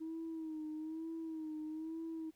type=tone with vibrato; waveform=sine; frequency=317.5 Hz; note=D#4; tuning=35 cents sharp; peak=-39 dBFS; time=0-2.31 s; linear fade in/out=20 ms; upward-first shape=sine; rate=1.1 Hz; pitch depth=52 cents each way; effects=tanh soft clip ceiling -37 dBFS + pink hiss -74 dBFS RMS until 2.35 s